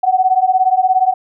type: beating tone pair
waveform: sine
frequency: 740 / 757 Hz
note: F#5 / F#5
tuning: 0 / +39 cents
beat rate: 17 Hz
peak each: -13 dBFS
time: 0.03-1.14 s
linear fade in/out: 10 ms
effects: none